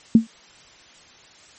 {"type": "tone with exponential decay", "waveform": "sine", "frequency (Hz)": 225.7, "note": "A3", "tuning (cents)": 44, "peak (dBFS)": -4, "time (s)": [0.15, 0.27], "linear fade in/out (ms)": 2, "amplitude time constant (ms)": 25, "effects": ["white hiss -49 dBFS RMS until 1.58 s", "MP3 32 kbps"]}